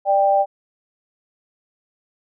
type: tone pair together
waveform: sine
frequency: 591.1 / 789 Hz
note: D5 / G5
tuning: +11 / +11 cents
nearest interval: perfect fourth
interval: 500 cents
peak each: -17 / -15 dBFS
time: 0.05-0.46 s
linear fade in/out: 50 ms
effects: none